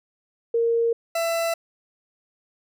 sine / 40% pulse tone pair in turn, 463.6 / 667.7 Hz, A#4 / E5, -10 / +22 cents, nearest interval tritone, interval 632 cents, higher second, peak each -18 / -21 dBFS, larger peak first, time 0.54-0.93 / 1.15-1.54 s, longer neither, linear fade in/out 5 ms, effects none

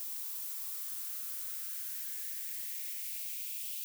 violet noise with high-pass filter sweep, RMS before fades -40 dBFS, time 0-3.84 s, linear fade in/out 0 ms, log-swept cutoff 860 to 2800 Hz, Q 3.4, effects none

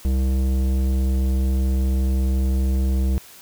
sine tone with tanh clipping, 65.41 Hz, C2, in tune, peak -19 dBFS, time 0.05-3.18 s, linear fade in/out 0 ms, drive 14 dB, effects white hiss -45 dBFS RMS until 3.41 s

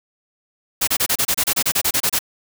white noise bursts, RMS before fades -18 dBFS, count 15, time 0.81-2.191 s, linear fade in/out 10 ms, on 65 ms, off 29 ms, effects none

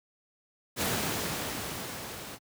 pink noise with level ramp, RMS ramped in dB -28 to -42 dBFS, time 0.76-2.39 s, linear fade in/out 50 ms, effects high-pass 100 Hz 12 dB/octave

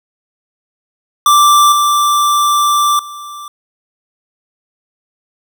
square tone with level steps, 1174.7 Hz, D6, in tune, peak -6 / -10 / -27 dBFS, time 1.26-3.48 s, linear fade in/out 2 ms, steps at 1.72 / 2.99 s, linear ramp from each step 2 ms, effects none

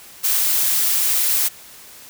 blue noise, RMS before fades -18 dBFS, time 0.23-1.49 s, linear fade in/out 20 ms, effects white hiss -42 dBFS RMS until 2.09 s

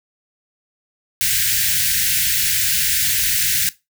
white band-stop noise, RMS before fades -18 dBFS, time 1.21-3.69 s, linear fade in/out 0 ms, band 180 to 1500 Hz, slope 96 dB/octave, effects noise-tail reverb RT60 0.2 s tail -17 dB re dry

